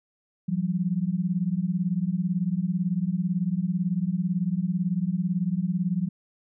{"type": "beating tone pair", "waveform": "sine", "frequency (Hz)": [170.6, 188.6], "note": ["F3", "F#3"], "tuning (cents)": [-40, 33], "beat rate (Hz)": 18, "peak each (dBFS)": -26, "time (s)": [0.48, 6.09], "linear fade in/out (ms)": 10, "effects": []}